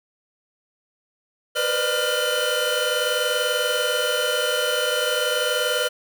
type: tone cluster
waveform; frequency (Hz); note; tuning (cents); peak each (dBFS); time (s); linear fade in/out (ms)
45% pulse; 487.6 / 508 / 600 / 1405 / 3027; B4 / B4 / D5 / F6 / F#7; -22 / +49 / +37 / +10 / +39; -28 / -28 / -27 / -26 / -26; 1.55-5.89; 20
effects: none